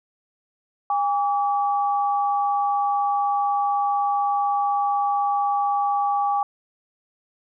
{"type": "tone pair together", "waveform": "sine", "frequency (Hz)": [811, 1146.9], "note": ["G#5", "D6"], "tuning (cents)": [-41, -41], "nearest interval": "tritone", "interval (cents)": 600, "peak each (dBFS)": [-20, -25], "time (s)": [0.9, 6.43], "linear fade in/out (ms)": 2, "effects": []}